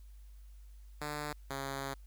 5% pulse tone pair in turn, 148.6 / 137 Hz, D3 / C#3, +21 / -20 cents, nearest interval minor second, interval 141 cents, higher first, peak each -26 dBFS, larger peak neither, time 1.01-1.33 / 1.5-1.94 s, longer second, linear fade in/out 5 ms, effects added 50 Hz sine -50 dBFS peak until 2.06 s + white hiss -71 dBFS RMS until 2.06 s

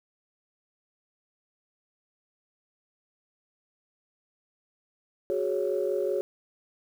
sine chord, F# suspended second, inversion none, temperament equal, 370 / 415.3 / 554.4 Hz, F#4 / G#4 / C#5, 0 / 0 / 0 cents, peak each -29 dBFS, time 5.3-6.21 s, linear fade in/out 0 ms, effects tanh soft clip ceiling -16 dBFS + 9-bit

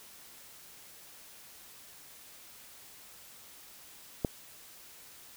click, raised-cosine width 2 ms, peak -14 dBFS, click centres 4.248 s, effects white hiss -53 dBFS RMS until 5.36 s

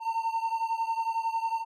triangle beating tone pair, 904 / 915 Hz, A5 / A#5, +47 / -32 cents, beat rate 11 Hz, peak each -27 / -30 dBFS, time 0-1.65 s, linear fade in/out 50 ms, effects none

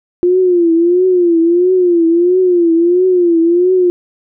sine tone with vibrato, 350 Hz, F4, 4 cents sharp, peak -7 dBFS, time 0.23-3.9 s, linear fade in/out 0 ms, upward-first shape triangle, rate 1.5 Hz, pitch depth 120 cents each way, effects none

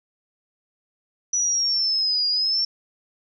sine linear two-way sweep, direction down then up, 5920 to 4820 to 5480 Hz, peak -19 dBFS, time 1.33-2.65 s, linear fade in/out 5 ms, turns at 2.28 s, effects none

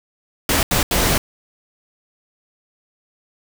pink noise bursts at uneven times, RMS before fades -17 dBFS, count 3, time 0.49-0.63 / 0.71-0.83 / 0.91-1.18 s, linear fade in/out 2 ms, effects none

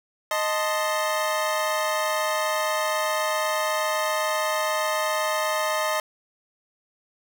25% pulse chord, A diminished, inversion second, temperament equal, 622.3 / 880 / 1046.5 Hz, Eb5 / A5 / C6, 0 / 0 / 0 cents, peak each -21 / -26 / -26 dBFS, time 0.31-6 s, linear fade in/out 2 ms, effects none

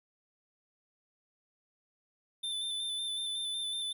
square tone with vibrato, 3541 Hz, A7, 10 cents sharp, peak -34 dBFS, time 2.43-3.93 s, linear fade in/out 10 ms, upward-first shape square, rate 5.4 Hz, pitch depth 21 cents each way, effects none

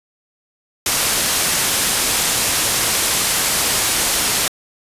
white low-pass noise, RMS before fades -18 dBFS, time 0.86-4.48 s, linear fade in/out 2 ms, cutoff 12000 Hz, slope 24 dB/octave, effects resampled to 32000 Hz

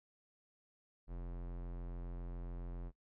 square tone with low-pass filter, 43.61 Hz, F1, 2 cents flat, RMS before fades -44 dBFS, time 1.07-2.92 s, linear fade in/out 50 ms, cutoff 1100 Hz, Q 0.51, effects noise-tail reverb RT60 0.1 s tail -21 dB re dry

